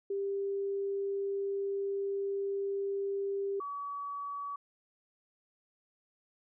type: tone pair in turn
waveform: sine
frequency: 396.1 / 1137.3 Hz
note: G4 / C#6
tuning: +18 / +44 cents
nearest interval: octave + tritone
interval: 1826 cents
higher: second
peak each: -31 / -36 dBFS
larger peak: first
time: 0.1-3.6 / 3.6-4.56 s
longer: first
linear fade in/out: 5 ms
effects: none